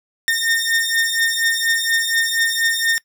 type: beating tone pair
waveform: sawtooth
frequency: 1825 / 1829.2 Hz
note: A#6 / A#6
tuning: -37 / -33 cents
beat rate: 4.2 Hz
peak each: -16 dBFS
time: 0.28-2.98 s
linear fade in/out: 0 ms
effects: noise-tail reverb RT60 0.1 s tail -21 dB re dry